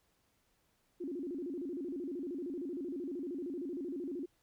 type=tone with vibrato; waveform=sine; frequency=311.1 Hz; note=D#4; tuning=in tune; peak=-37 dBFS; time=1-4.26 s; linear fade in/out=10 ms; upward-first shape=square; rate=13 Hz; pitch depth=220 cents each way; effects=pink hiss -75 dBFS RMS until 4.42 s